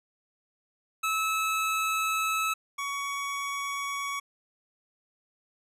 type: tone pair in turn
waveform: 25% pulse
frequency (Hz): 1300 / 1122.9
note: E6 / C#6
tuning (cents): -24 / +22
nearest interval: minor third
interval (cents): 254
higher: first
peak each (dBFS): -22 / -27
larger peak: first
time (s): 1.03-2.54 / 2.78-4.2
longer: first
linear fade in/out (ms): 10
effects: resampled to 32000 Hz